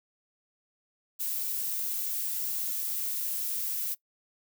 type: noise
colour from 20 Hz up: violet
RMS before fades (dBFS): -32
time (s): 1.19-3.95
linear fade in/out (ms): 20
effects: noise-tail reverb RT60 0.1 s tail -20 dB re dry